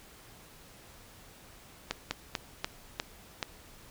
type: slowing click train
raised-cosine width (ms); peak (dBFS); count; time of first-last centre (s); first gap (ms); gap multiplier
0.2; -13; 6; 1.91-3.428; 200; 1.21
effects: pink hiss -54 dBFS RMS until 3.9 s